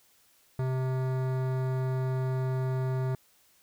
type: tone with hard clipping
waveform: sine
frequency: 130 Hz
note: C3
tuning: 11 cents flat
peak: -29 dBFS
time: 0.59-3.15 s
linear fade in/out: 2 ms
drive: 17 dB
effects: white hiss -64 dBFS RMS until 3.62 s

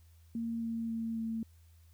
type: tone with pitch steps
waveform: sine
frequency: 230 / 228.4 / 226.8 / 225.3 Hz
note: A#3 / A#3 / A#3 / A3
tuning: -23 / -35 / -47 / +41 cents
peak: -33 dBFS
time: 0.35-1.43 s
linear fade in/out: 2 ms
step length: 270 ms
effects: added 82 Hz sine -57 dBFS peak until 1.93 s + white hiss -71 dBFS RMS until 1.93 s

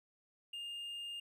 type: tone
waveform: triangle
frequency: 2819 Hz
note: F7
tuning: 16 cents sharp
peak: -40 dBFS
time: 0.53-1.2 s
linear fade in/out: 5 ms
effects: none

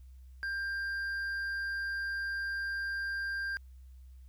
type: tone with hard clipping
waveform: sine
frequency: 1590 Hz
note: G6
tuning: 24 cents sharp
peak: -34 dBFS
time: 0.43-3.57 s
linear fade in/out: 0 ms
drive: 4 dB
effects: added 64 Hz sine -49 dBFS peak until 4.28 s + white hiss -75 dBFS RMS until 4.28 s

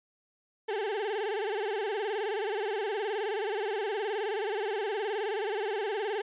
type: tone with vibrato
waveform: 35% pulse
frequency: 415.3 Hz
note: G#4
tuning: in tune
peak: -28 dBFS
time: 0.68-6.22 s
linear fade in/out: 10 ms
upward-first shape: sine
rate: 19 Hz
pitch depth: 140 cents each way
effects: resampled to 8000 Hz

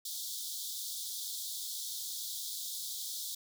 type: high-pass noise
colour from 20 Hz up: pink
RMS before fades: -40 dBFS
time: 0.05-3.35 s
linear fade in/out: 5 ms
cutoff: 3400 Hz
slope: 96 dB/octave
effects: none

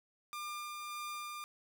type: tone with tremolo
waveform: sawtooth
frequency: 1199 Hz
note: D6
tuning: 36 cents sharp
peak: -36 dBFS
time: 0.33-1.44 s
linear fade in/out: 0 ms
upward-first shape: sine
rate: 1.7 Hz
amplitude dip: 25%
effects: none

